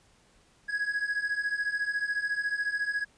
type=beating tone pair; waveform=triangle; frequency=1656 / 1670 Hz; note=G#6 / G#6; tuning=-5 / +9 cents; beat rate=14 Hz; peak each=-31 / -28 dBFS; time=0.68-3.05 s; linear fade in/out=20 ms; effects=pink hiss -63 dBFS RMS until 3.17 s + resampled to 22050 Hz